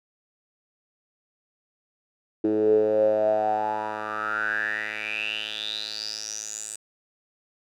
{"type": "tone with band-pass filter sweep", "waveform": "10% pulse", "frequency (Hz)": 107.3, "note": "A2", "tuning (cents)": -43, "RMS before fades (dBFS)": -26, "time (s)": [2.44, 6.76], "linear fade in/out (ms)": 5, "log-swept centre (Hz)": [350, 8000], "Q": 9.7, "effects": []}